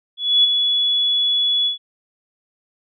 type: tone with ADSR envelope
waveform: sine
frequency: 3400 Hz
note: G#7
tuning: 40 cents sharp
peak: -9 dBFS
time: 0.17-1.78 s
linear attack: 270 ms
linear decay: 16 ms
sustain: -6 dB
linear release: 120 ms
effects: none